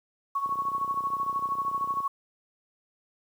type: tone with tremolo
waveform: sine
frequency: 1108.7 Hz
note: C#6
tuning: in tune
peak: -23 dBFS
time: 0.35-2.08 s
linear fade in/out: 5 ms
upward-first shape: triangle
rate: 13 Hz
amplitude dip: 75%
type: click train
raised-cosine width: 2 ms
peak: -32 dBFS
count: 49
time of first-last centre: 0.46-2.003 s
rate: 31.1 Hz
effects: high-pass 100 Hz 12 dB/octave + 9-bit